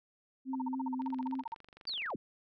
sine tone with vibrato, 260 Hz, C4, 11 cents flat, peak -34 dBFS, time 0.45-1.44 s, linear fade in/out 50 ms, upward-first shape sine, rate 3.6 Hz, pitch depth 25 cents each way
sine tone bursts, 913 Hz, A#5, 36 cents flat, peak -35 dBFS, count 16, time 0.53-1.543 s, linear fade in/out 5 ms, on 23 ms, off 43 ms
click train, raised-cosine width 0.3 ms, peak -38 dBFS, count 27, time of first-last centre 1.02-2.103 s, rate 24 Hz
sine linear sweep, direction down, 4785 to 113.3 Hz, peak -35 dBFS, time 1.87-2.16 s, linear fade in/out 5 ms
effects none

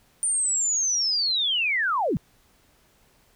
sine linear sweep, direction down, 9150 to 116.54 Hz, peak -21 dBFS, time 0.23-2.17 s, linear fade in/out 0 ms, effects pink hiss -61 dBFS RMS until 3.35 s

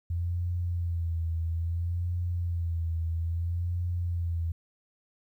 sine tone with vibrato, 85 Hz, F2, 46 cents flat, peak -27 dBFS, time 0.1-4.52 s, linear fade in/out 5 ms, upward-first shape sine, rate 0.6 Hz, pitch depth 57 cents each way, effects 11-bit

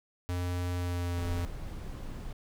square tone with pitch glide, 88.9 to 86.92 Hz, F2 to F2, +31 to -8 cents, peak -31 dBFS, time 0.29-1.45 s, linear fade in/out 0 ms, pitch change -39 cents, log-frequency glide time 0.75-1.25 s
brown noise, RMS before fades -39 dBFS, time 1.17-2.33 s, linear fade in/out 5 ms
effects none

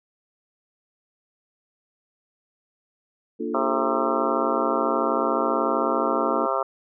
sine chord, Bb major seventh, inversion none, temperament equal, 233.1 / 293.7 / 349.2 / 440 Hz, Bb3 / D4 / F4 / A4, 0 / 0 / 0 / 0 cents, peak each -31 dBFS, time 3.39-6.47 s, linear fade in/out 20 ms
harmonic tone, 133.8 Hz, C3, 39 cents sharp, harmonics 3 / 4 / 5 / 6 / 7 / 8 / 9 / 10, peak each -31 / -28 / -28 / -34 / -30 / -31 / -28 / -30 dBFS, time 3.54-6.63 s, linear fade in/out 5 ms
effects none

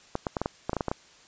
clicks, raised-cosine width 1 ms, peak -13 dBFS, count 11, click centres 0.154 / 0.268 / 0.368 / 0.416 / 0.459 / 0.695 / 0.732 / 0.767 / 0.808 / 0.883 / 0.915 s, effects white hiss -55 dBFS RMS until 1.27 s + resampled to 16000 Hz

